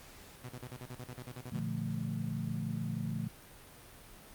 sawtooth tone bursts, 124.7 Hz, B2, 17 cents sharp, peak -38 dBFS, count 13, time 0.44-1.597 s, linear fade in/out 5 ms, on 53 ms, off 39 ms
sine chord, Bb major seventh, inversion none, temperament equal with one note detuned, 116.54 / 146.83 / 173.01 / 220 Hz, Bb2 / D3 / F3 / A3, 0 / 0 / -16 / 0 cents, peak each -39 dBFS, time 1.52-3.28 s, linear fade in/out 5 ms
effects pink hiss -54 dBFS RMS until 4.34 s + Opus 48 kbps

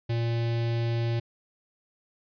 square tone with notch filter, 116.54 Hz, A#2, in tune, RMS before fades -27 dBFS, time 0.09-1.2 s, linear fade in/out 10 ms, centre 1200 Hz, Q 1.3, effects resampled to 11025 Hz

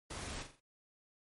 pink noise with echo, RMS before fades -44 dBFS, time 0.1-0.43 s, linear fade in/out 10 ms, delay 43 ms, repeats 4, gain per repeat -7 dB, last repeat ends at 0.602 s, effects MP3 48 kbps

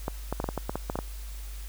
clicks, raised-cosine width 1 ms, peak -15 dBFS, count 11, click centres 0.081 / 0.326 / 0.401 / 0.442 / 0.489 / 0.577 / 0.695 / 0.756 / 0.899 / 0.956 / 0.989 s, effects added 50 Hz sine -36 dBFS peak until 1.68 s + white hiss -49 dBFS RMS until 1.68 s

